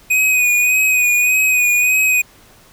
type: tone with vibrato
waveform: square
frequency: 2492 Hz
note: D#7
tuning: 2 cents sharp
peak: -12 dBFS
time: 0.1-2.22 s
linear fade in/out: 10 ms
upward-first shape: sine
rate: 1.7 Hz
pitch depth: 34 cents each way
effects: pink hiss -47 dBFS RMS until 2.72 s